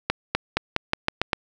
accelerating click train, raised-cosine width 0.3 ms, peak -4 dBFS, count 8, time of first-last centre 0.1-1.332 s, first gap 250 ms, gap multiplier 0.88, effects none

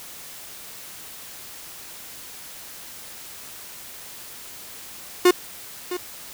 45% pulse tone with echo, 359.1 Hz, F4, 48 cents sharp, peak -11 dBFS, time 5.25-5.31 s, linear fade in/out 5 ms, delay 660 ms, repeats 1, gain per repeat -14 dB, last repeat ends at 5.97 s, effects white hiss -40 dBFS RMS until 6.33 s

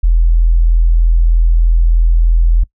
sine tone, 41.61 Hz, E1, 17 cents sharp, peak -6 dBFS, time 0.03-2.64 s, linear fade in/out 10 ms, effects noise-tail reverb RT60 0.1 s tail -22 dB re dry

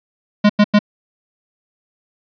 square tone bursts, 207.7 Hz, G#3, in tune, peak -8 dBFS, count 3, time 0.44-0.791 s, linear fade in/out 10 ms, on 55 ms, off 93 ms, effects resampled to 11025 Hz + 8-bit

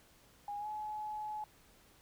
sine tone with pitch glide, 820 to 850.4 Hz, G#5 to G#5, -22 to +41 cents, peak -38 dBFS, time 0.48-1.44 s, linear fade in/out 2 ms, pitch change +63 cents, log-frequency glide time 0.59-0.67 s, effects pink hiss -64 dBFS RMS until 2.01 s

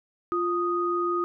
sine tone pair together, 349 / 1242.9 Hz, F4 / D#6, -1 / -2 cents, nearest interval octave + minor seventh, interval 2199 cents, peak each -26 dBFS, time 0.32-1.24 s, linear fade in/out 0 ms, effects none

